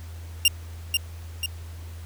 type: tone with echo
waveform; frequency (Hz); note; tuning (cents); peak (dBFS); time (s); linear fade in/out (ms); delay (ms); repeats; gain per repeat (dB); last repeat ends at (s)
sawtooth; 2794; F7; 0; -11; 0.45-0.48; 2; 490; 2; -5; 1.46
effects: added 83 Hz sine -36 dBFS peak until 2.05 s + pink hiss -50 dBFS RMS until 2.05 s